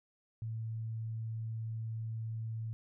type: tone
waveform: sine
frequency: 112.1 Hz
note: A2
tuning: 33 cents sharp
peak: -36 dBFS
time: 0.42-2.73 s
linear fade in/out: 0 ms
effects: none